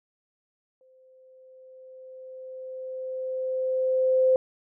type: tone with exponential growth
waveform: sine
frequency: 518 Hz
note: C5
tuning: 17 cents flat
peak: -16 dBFS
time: 0.81-4.36 s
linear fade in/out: 1 ms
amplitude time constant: 770 ms
effects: none